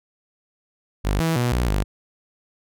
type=tone with pitch steps; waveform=sawtooth; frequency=49.87 / 163.4 / 121.6 / 60.8 / 50.3 Hz; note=G1 / E3 / B2 / B1 / G1; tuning=+30 / -15 / -26 / -26 / +45 cents; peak=-15 dBFS; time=1.04-1.84 s; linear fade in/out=20 ms; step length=160 ms; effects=none